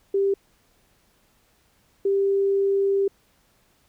sine tone pair in turn, 394.3 / 394.3 Hz, G4 / G4, +10 / +10 cents, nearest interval unison, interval 0 cents, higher neither, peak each -18 dBFS, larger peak neither, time 0.14-0.34 / 2.05-3.08 s, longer second, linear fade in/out 5 ms, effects pink hiss -63 dBFS RMS until 3.88 s

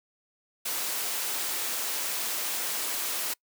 white high-pass noise, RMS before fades -31 dBFS, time 0.65-3.34 s, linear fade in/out 10 ms, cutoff 300 Hz, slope 12 dB/octave, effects noise-tail reverb RT60 0.1 s tail -25 dB re dry

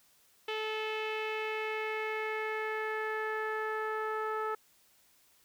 sawtooth tone with low-pass filter sweep, 434.6 Hz, A4, 21 cents flat, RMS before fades -35 dBFS, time 0.48-4.55 s, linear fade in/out 5 ms, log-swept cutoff 3000 to 1400 Hz, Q 3.4, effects white hiss -66 dBFS RMS until 5.44 s

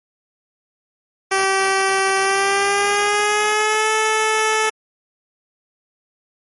10% pulse tone with pitch glide, 386.4 to 436.2 Hz, G4 to A4, -25 to -15 cents, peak -7 dBFS, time 1.31-4.7 s, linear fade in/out 10 ms, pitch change +210 cents, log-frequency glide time 2.19-3.91 s, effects MP3 48 kbps

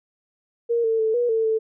sine tone with pitch steps, 468.5 / 448.9 / 440.7 / 482.8 / 447.5 / 441.6 Hz, A#4 / A4 / A4 / B4 / A4 / A4, +9 / +35 / +3 / -39 / +29 / +6 cents, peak -18 dBFS, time 0.69-1.59 s, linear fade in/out 20 ms, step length 150 ms, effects none

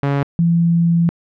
sawtooth / sine tone pair in turn, 140.6 / 169.04 Hz, C#3 / E3, +25 / +44 cents, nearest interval minor third, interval 319 cents, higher second, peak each -11 dBFS, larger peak neither, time 0.03-0.23 / 0.39-1.09 s, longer second, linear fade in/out 0 ms, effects low-pass 2000 Hz 12 dB/octave

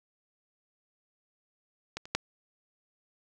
clicks, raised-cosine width 0.2 ms, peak -18 / -28 / -9 dBFS, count 3, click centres 1.97 / 2.055 / 2.15 s, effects none

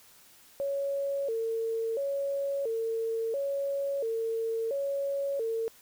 sine tone with vibrato, 502 Hz, B4, 28 cents sharp, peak -28 dBFS, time 0.6-5.68 s, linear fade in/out 0 ms, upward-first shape square, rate 0.73 Hz, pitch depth 180 cents each way, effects white hiss -57 dBFS RMS until 5.81 s

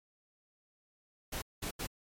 pink noise bursts at uneven times, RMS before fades -38 dBFS, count 3, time 1.32-1.42 / 1.62-1.71 / 1.79-1.87 s, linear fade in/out 10 ms, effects MP3 64 kbps

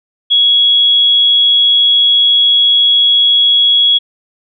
sine tone, 3338 Hz, G#7, 8 cents sharp, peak -6 dBFS, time 0.3-3.99 s, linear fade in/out 20 ms, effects none

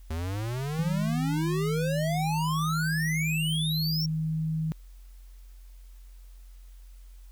square exponential sweep, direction up, 77 to 5600 Hz, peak -30 dBFS, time 0.1-4.06 s, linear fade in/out 5 ms
sine tone with vibrato, 158 Hz, D#3, 27 cents sharp, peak -26 dBFS, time 0.79-4.72 s, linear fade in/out 0 ms, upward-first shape triangle, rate 0.6 Hz, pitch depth 9 cents each way
effects added 44 Hz sine -45 dBFS peak until 7.31 s + white hiss -64 dBFS RMS until 7.31 s

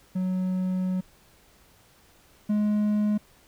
triangle tone pair in turn, 185 / 209.7 Hz, F#3 / G#3, 0 / +17 cents, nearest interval major second, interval 217 cents, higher second, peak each -22 / -19 dBFS, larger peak second, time 0.15-1.01 / 2.49-3.18 s, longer first, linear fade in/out 10 ms, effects pink hiss -58 dBFS RMS until 3.47 s

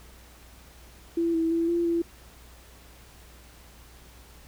sine tone with pitch steps, 335.7 / 327 / 333.1 / 342 / 337.7 Hz, E4 / E4 / E4 / F4 / E4, +32 / -14 / +18 / -36 / +42 cents, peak -22 dBFS, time 1.17-2.02 s, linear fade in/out 5 ms, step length 170 ms, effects added 60 Hz sine -51 dBFS peak until 4.47 s + pink hiss -53 dBFS RMS until 4.47 s

